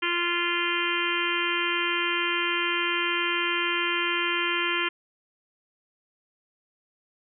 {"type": "harmonic tone", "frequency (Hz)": 346.9, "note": "F4", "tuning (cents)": -12, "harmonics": [1, 3, 4, 5, 6, 7, 8, 9], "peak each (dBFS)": [-32, -32, -32, -32, -32, -32, -32, -32], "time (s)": [0.02, 4.89], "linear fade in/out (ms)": 10, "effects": []}